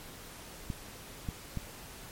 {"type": "clicks", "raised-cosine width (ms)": 5, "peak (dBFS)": -22, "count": 3, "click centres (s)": [0.702, 1.288, 1.573], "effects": ["pink hiss -48 dBFS RMS until 2.11 s", "MP3 64 kbps"]}